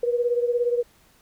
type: beating tone pair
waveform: sine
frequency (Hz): 478.4 / 495.4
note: A#4 / B4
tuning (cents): +45 / +5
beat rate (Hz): 17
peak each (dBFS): -21 / -26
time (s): 0.03-0.83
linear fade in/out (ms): 5
effects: pink hiss -58 dBFS RMS until 1.21 s